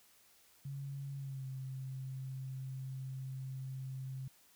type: tone with pitch glide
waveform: sine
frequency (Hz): 138.59 to 132.1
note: C#3 to C3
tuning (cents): 0 to +17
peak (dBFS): -40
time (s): 0.65-4.28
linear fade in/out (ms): 5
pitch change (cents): -83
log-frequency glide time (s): 1.16-1.46
effects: white hiss -66 dBFS RMS until 4.55 s